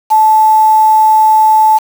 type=tone with quantisation; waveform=sine; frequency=870 Hz; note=A5; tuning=20 cents flat; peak=-4 dBFS; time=0.1-1.79 s; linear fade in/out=20 ms; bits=4; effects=none